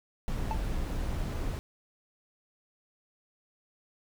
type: noise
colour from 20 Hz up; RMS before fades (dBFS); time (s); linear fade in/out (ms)
brown; -32; 0.28-1.59; 0
type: tone with exponential decay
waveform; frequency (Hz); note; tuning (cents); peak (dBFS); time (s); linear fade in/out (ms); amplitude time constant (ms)
triangle; 880; A5; 0; -25; 0.51-0.6; 0; 19
effects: none